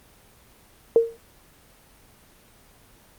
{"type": "tone with exponential decay", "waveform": "sine", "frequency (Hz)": 460, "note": "A#4", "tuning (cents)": -23, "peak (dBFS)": -9, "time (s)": [0.96, 1.17], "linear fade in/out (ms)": 1, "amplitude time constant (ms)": 45, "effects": ["pink hiss -54 dBFS RMS until 3.18 s", "Opus 24 kbps"]}